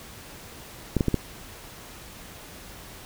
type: clicks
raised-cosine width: 3 ms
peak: -8 dBFS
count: 4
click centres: 0.967 / 1.008 / 1.083 / 1.143 s
effects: pink hiss -44 dBFS RMS until 3.05 s